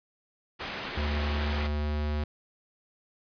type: low-pass noise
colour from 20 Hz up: white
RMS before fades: -37 dBFS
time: 0.59-1.68 s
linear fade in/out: 20 ms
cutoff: 2700 Hz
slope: 12 dB/octave
type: tone with pitch glide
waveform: square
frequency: 74 to 74.95 Hz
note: D2 to D2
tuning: +14 to +36 cents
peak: -28 dBFS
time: 0.97-2.24 s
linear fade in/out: 5 ms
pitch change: +22 cents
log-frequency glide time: 1.69-2.02 s
effects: resampled to 11025 Hz